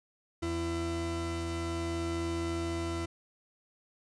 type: tone pair together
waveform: 40% pulse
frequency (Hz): 84.07 / 335.7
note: E2 / E4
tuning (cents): +35 / +32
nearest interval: 2 octaves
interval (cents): 2397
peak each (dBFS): -35 / -33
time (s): 0.42-3.06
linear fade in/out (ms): 10
effects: resampled to 22050 Hz